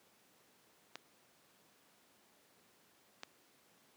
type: clicks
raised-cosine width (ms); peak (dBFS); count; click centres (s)
0.2; -26; 2; 0.956 / 3.234
effects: pink hiss -68 dBFS RMS until 3.96 s + high-pass 200 Hz 12 dB/octave